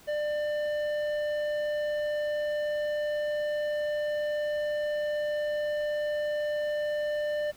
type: tone with tanh clipping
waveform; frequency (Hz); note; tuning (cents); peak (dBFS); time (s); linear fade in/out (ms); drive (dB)
sine; 596; D5; +25; -29; 0.07-7.52; 20; 11
effects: pink hiss -55 dBFS RMS until 7.56 s